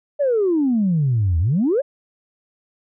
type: exponential two-way sweep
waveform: sine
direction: down then up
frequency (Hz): 598 to 78.5 to 598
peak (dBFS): -14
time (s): 0.19-1.82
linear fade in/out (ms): 20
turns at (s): 1.39
effects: tanh soft clip ceiling -11 dBFS